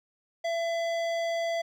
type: tone with hard clipping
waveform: triangle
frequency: 671 Hz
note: E5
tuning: 31 cents sharp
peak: -29 dBFS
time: 0.44-1.62 s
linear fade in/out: 10 ms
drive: 18 dB
effects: none